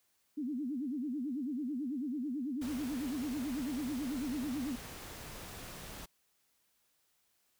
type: tone with vibrato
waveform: sine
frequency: 270.5 Hz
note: C#4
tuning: 42 cents flat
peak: -34 dBFS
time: 0.37-4.76 s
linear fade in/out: 10 ms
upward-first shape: sine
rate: 9.1 Hz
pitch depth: 230 cents each way
type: noise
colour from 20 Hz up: pink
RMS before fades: -47 dBFS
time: 2.61-6.06 s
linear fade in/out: 10 ms
effects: white hiss -75 dBFS RMS until 7.59 s